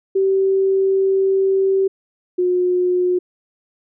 sine tone pair in turn, 385.9 / 360.7 Hz, G4 / F#4, -27 / -44 cents, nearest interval minor second, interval 117 cents, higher first, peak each -13 / -14 dBFS, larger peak first, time 0.15-1.88 / 2.38-3.19 s, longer first, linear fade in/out 10 ms, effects none

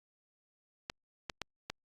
clicks, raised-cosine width 0.2 ms, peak -19 dBFS, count 4, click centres 0.899 / 1.298 / 1.417 / 1.7 s, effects Opus 48 kbps

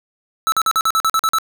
square tone bursts, 1312 Hz, E6, 9 cents flat, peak -14 dBFS, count 10, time 0.47-1.385 s, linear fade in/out 0 ms, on 51 ms, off 45 ms, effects none

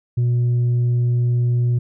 sine tone, 121.2 Hz, B2, 32 cents flat, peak -12 dBFS, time 0.17-1.79 s, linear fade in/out 10 ms, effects tanh soft clip ceiling -14 dBFS

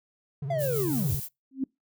triangle tone with vibrato, 138.59 Hz, C#3, in tune, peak -28 dBFS, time 0.42-1.2 s, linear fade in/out 5 ms, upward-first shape triangle, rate 18 Hz, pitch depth 140 cents each way
triangle linear sweep, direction down, 698 to 68.4 Hz, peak -24 dBFS, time 0.5-1.15 s, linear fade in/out 5 ms
violet noise with tremolo, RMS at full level -33 dBFS, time 0.58-1.29 s, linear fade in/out 50 ms, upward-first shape sine, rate 5.9 Hz, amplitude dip 35%
sine tone with exponential growth, 266.5 Hz, C4, 32 cents sharp, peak -21 dBFS, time 1.51-1.64 s, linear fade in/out 5 ms, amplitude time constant 28 ms
effects noise-tail reverb RT60 0.2 s tail -26 dB re dry

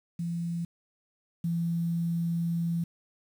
sine tone pair in turn, 170 / 168.73 Hz, F3 / E3, -46 / +41 cents, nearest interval unison, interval 13 cents, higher first, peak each -29 / -26 dBFS, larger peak second, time 0.19-0.65 / 1.44-2.84 s, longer second, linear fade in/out 5 ms, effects 9-bit

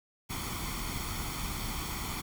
pink noise with comb filter, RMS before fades -36 dBFS, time 0.29-2.22 s, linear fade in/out 20 ms, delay 0.9 ms, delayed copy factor +0.65, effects none

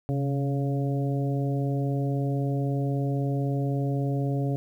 harmonic tone with a mistuned harmonic, 140 Hz, C#3, 18 cents sharp, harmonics 1 / 2 / 3 / 4 / 5, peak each -25 / -31 / -35 / -37 / -39 dBFS, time 0.09-4.56 s, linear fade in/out 0 ms, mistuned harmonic 1, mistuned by -48 cents, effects 10-bit

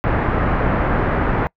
pink low-pass noise, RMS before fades -18 dBFS, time 0.04-1.47 s, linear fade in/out 0 ms, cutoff 1800 Hz, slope 24 dB/octave, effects noise-tail reverb RT60 0.1 s tail -26 dB re dry

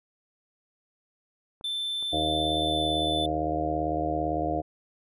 clicks, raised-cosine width 1 ms, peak -34 dBFS, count 2, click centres 1.611 / 2.026 s
triangle tone with pitch glide, 3540 to 3520 Hz, A7 to A7, +10 to 0 cents, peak -27 dBFS, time 1.64-3.26 s, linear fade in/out 5 ms, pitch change -10 cents, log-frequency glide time 2.6-2.88 s
harmonic tone, 77.78 Hz, D#2, in tune, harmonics 1 / 2 / 4 / 5 / 6 / 7 / 8 / 9, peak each -35 / -38 / -31 / -39 / -37 / -35 / -36 / -29 dBFS, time 2.12-4.62 s, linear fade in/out 20 ms
effects none

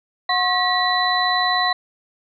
sine tone cluster, 728 / 1080 / 1922 / 3997 Hz, F#5 / C#6 / B6 / B7, -28 / -45 / -48 / +20 cents, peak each -22 dBFS, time 0.29-1.73 s, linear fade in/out 5 ms, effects none

